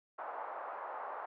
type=band-pass noise; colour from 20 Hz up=pink; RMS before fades=-43 dBFS; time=0.18-1.26 s; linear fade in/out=10 ms; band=660 to 1200 Hz; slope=24 dB/octave; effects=none